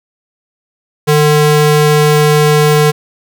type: ring-modulated tone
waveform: square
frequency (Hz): 300.3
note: D4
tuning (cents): +39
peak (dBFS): -4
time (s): 1.07-2.92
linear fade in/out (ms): 20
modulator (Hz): 148
effects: none